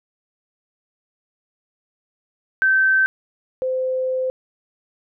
sine tone pair in turn, 1547 / 516.2 Hz, G6 / C5, -23 / -23 cents, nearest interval octave + perfect fifth, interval 1900 cents, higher first, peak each -13 / -19 dBFS, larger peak first, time 2.62-3.06 / 3.62-4.3 s, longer second, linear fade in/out 0 ms, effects none

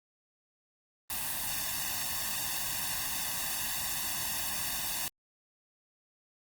white noise with comb filter, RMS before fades -34 dBFS, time 1.1-5.08 s, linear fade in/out 0 ms, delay 1.1 ms, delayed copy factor +0.9, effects Opus 32 kbps

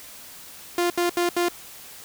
sawtooth tone bursts, 349.2 Hz, F4, in tune, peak -16 dBFS, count 4, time 0.78-1.485 s, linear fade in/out 2 ms, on 120 ms, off 75 ms, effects white hiss -43 dBFS RMS until 2.04 s

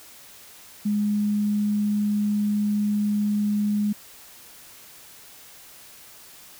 sine tone, 207.7 Hz, G#3, in tune, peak -20 dBFS, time 0.85-3.93 s, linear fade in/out 10 ms, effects white hiss -47 dBFS RMS until 6.59 s

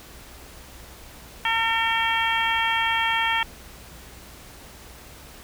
harmonic tone with a mistuned harmonic, 453.7 Hz, A#4, 47 cents flat, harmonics 2 / 3 / 4 / 5 / 6 / 7, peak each -25 / -30 / -26 / -28 / -30 / -28 dBFS, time 1.45-3.43 s, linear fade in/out 2 ms, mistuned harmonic 7, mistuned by +24 cents, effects added 60 Hz sine -48 dBFS peak until 5.43 s + pink hiss -45 dBFS RMS until 5.43 s

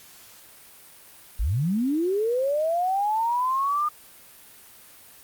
sine linear sweep, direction up, 38.89 to 1223 Hz, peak -21 dBFS, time 1.39-3.89 s, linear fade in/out 10 ms, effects white hiss -49 dBFS RMS until 5.23 s + Opus 48 kbps

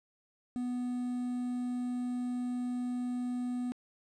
triangle tone with quantisation, 246.9 Hz, B3, in tune, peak -30 dBFS, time 0.56-3.72 s, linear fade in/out 0 ms, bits 9, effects low-pass 7000 Hz 12 dB/octave

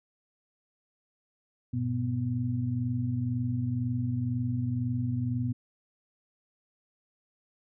sine tone cluster, 99.4 / 121.4 / 247.5 Hz, G2 / B2 / B3, +25 / -29 / +4 cents, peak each -36 / -29 / -32 dBFS, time 1.73-5.53 s, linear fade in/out 10 ms, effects none

